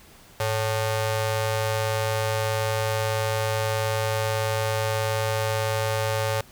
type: ring-modulated tone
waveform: sawtooth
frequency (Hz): 329.6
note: E4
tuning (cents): 0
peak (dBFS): -16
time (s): 0.4-6.41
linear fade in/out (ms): 2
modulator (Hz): 224
effects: pink hiss -51 dBFS RMS until 6.51 s